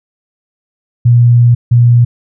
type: tone bursts at uneven times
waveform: sine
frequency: 120 Hz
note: B2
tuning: 49 cents flat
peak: -3 dBFS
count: 2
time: 1.05-1.55 / 1.71-2.05 s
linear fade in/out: 10 ms
effects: none

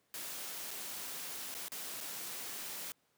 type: noise with dropouts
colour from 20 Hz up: white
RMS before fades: -43 dBFS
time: 0.14-2.92 s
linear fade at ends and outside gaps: 1 ms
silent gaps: 0.708-0.712 / 1.542-1.549 / 1.683-1.719 / 2.005-2.009 s
effects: pink hiss -75 dBFS RMS until 3.17 s + high-pass 150 Hz 12 dB/octave

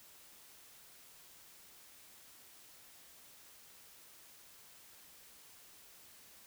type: silence
effects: white hiss -59 dBFS RMS until 6.46 s

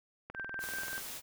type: click train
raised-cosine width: 0.5 ms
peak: -28 dBFS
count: 15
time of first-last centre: 0.3-0.98 s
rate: 20.6 Hz
type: tone with tremolo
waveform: sine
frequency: 1568 Hz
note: G6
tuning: in tune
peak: -36 dBFS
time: 0.34-1.01 s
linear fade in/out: 50 ms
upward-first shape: sine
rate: 5.1 Hz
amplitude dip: 45%
type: noise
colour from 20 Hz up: white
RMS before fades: -43 dBFS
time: 0.59-1.22 s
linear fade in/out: 50 ms
effects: none

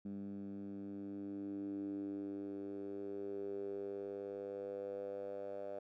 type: tone with band-pass filter sweep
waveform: 10% pulse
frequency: 99.6 Hz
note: G2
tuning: 28 cents sharp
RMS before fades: -44 dBFS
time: 0.05-5.79 s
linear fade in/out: 5 ms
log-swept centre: 220 to 580 Hz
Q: 5.6
effects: none

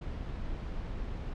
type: noise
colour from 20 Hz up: brown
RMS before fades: -37 dBFS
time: 0.01-1.34 s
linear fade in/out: 10 ms
effects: low-pass 4000 Hz 12 dB/octave

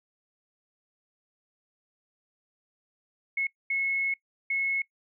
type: tone bursts at uneven times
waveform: sine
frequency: 2184 Hz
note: C#7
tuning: 26 cents flat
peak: -25 dBFS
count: 3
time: 3.37-3.47 / 3.7-4.14 / 4.5-4.82 s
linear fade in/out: 5 ms
effects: noise-tail reverb RT60 0.1 s tail -21 dB re dry

